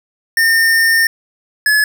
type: tone pair in turn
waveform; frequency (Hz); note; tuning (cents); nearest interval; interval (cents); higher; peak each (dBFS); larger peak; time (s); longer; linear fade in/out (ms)
square; 1817 / 1707.2; A#6 / G#6; -45 / +47; minor second; 108; first; -10; neither; 0.37-1.07 / 1.66-1.84; first; 2
effects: none